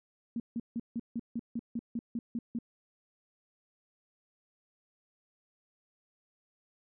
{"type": "tone bursts", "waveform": "sine", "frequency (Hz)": 233.5, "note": "A#3", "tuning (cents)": 3, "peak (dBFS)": -31, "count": 12, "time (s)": [0.36, 2.588], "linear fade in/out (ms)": 2, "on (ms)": 39, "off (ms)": 160, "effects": []}